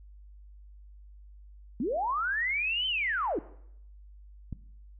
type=linear two-way sweep; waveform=sine; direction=up then down; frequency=200 to 3113 to 265.3 Hz; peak=-27 dBFS; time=1.8-3.39 s; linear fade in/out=2 ms; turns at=2.87 s
type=click; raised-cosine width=5 ms; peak=-24 dBFS; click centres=4.527 s
effects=noise-tail reverb RT60 0.7 s tail -17 dB re dry + added 50 Hz sine -48 dBFS peak until 4.99 s